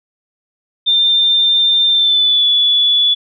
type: tone with pitch glide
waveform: sine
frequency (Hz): 3594 to 3434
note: A7 to A7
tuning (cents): +36 to -43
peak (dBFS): -9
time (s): 0.86-3.15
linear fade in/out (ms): 20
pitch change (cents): -79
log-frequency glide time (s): 1.88-2.46
effects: none